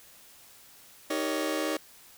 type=chord; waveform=sawtooth; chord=Eb dominant seventh; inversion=none; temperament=just; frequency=311.1 / 388.9 / 466.7 / 560 Hz; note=Eb4 / G4 / Bb4 / Db5; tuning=0 / -14 / +2 / +18 cents; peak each=-27 / -32 / -33 / -29 dBFS; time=1.1-1.77 s; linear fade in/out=5 ms; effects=white hiss -54 dBFS RMS until 2.17 s